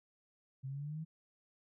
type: exponential sweep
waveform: sine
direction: up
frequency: 130.81 to 162.3 Hz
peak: -39 dBFS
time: 0.63-1.05 s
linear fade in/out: 20 ms
effects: none